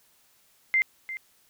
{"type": "tone with echo", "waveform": "sine", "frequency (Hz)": 2086, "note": "C7", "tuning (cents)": -6, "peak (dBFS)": -19, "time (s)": [0.74, 0.82], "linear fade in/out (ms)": 0, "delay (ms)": 350, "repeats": 1, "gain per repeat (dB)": -13, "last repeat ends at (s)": 1.17, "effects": ["white hiss -63 dBFS RMS until 1.49 s"]}